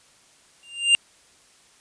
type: tone with exponential growth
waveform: square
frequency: 2794 Hz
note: F7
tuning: in tune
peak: -11 dBFS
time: 0.63-0.95 s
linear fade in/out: 0 ms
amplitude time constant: 68 ms
effects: white hiss -56 dBFS RMS until 1.8 s + resampled to 22050 Hz